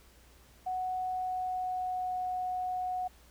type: tone with pitch glide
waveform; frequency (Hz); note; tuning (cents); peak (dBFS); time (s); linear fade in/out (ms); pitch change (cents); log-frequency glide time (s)
sine; 740 to 734; F#5 to F#5; 0 to -14; -31; 0.66-3.08; 10; -14; 1.1-2.22
effects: added 60 Hz sine -59 dBFS peak until 3.3 s + pink hiss -61 dBFS RMS until 3.3 s